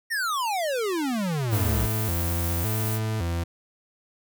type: exponential sweep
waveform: square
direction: down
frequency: 1900 to 55 Hz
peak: -25 dBFS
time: 0.1-1.87 s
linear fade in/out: 20 ms
type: noise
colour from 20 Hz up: violet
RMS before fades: -32 dBFS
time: 1.5-3 s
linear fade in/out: 50 ms
type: tone with vibrato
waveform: 40% pulse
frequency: 96.5 Hz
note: G2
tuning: 27 cents flat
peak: -24 dBFS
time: 1.52-3.44 s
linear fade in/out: 10 ms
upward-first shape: square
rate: 0.89 Hz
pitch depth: 220 cents each way
effects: none